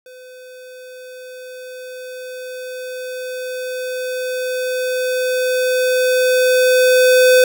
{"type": "tone with level ramp", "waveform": "square", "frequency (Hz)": 507, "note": "B4", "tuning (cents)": 45, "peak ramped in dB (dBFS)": [-38, -8], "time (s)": [0.06, 7.44], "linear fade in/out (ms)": 2, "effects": []}